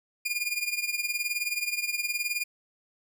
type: tone with tremolo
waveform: sawtooth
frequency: 2421 Hz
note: D#7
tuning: 48 cents flat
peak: -21 dBFS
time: 0.25-2.44 s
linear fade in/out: 10 ms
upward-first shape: triangle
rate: 19 Hz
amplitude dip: 85%
effects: none